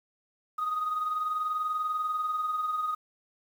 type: tone pair together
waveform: sine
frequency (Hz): 1244.5 / 1264.8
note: D#6 / D#6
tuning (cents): 0 / +28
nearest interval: unison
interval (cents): 28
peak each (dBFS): -27 / -36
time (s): 0.58-2.95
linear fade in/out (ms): 10
effects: tanh soft clip ceiling -23 dBFS + 9-bit

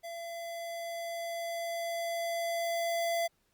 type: tone with level ramp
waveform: square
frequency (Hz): 677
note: E5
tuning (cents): +46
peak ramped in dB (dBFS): -40 to -29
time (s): 0.03-3.28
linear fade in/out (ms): 20
effects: pink hiss -74 dBFS RMS until 3.53 s + Opus 48 kbps

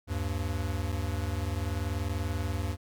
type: tone pair together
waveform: square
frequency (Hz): 77.46 / 98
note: D#2 / G2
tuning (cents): -7 / 0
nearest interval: major third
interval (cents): 407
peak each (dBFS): -33 / -33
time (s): 0.07-2.77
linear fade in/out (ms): 50
effects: none

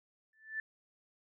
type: tone with exponential growth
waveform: sine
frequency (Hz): 1760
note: A6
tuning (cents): 0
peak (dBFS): -32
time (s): 0.33-0.6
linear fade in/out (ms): 2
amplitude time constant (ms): 57
effects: none

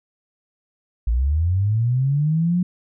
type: linear sweep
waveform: sine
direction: up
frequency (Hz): 53.5 to 182.4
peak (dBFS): -16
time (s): 1.07-2.63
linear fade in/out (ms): 5
effects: none

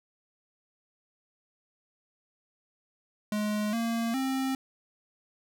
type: tone with pitch steps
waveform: square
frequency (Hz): 210.4 / 230.3 / 265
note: G#3 / A#3 / C4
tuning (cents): +23 / -21 / +22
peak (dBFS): -28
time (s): 3.32-4.55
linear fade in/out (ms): 2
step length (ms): 410
effects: none

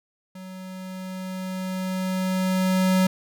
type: tone with level ramp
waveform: square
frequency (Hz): 186.6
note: F#3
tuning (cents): +15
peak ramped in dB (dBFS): -38 to -17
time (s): 0.35-3.07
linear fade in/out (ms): 5
effects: none

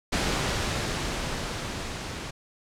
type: noise with level ramp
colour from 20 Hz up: pink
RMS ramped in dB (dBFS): -25 to -36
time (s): 0.12-2.31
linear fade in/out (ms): 10
effects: low-pass 7000 Hz 12 dB/octave

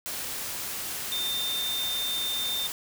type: tone in noise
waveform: sine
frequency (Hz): 3610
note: A7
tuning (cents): +44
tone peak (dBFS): -28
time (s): 1.12-2.67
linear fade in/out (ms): 0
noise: white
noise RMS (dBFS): -34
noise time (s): 0.06-2.72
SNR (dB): +3
effects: none

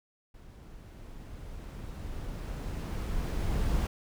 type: noise with level ramp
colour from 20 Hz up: brown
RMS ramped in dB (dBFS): -50 to -28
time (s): 0.34-3.87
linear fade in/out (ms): 5
effects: none

